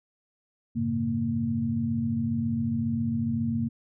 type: tone cluster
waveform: sine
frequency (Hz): 95.8 / 110.4 / 137.8 / 230.6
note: G2 / A2 / C#3 / A#3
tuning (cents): -39 / +6 / -10 / -19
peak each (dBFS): -35 / -34 / -33 / -26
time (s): 0.75-3.69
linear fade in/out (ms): 20
effects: none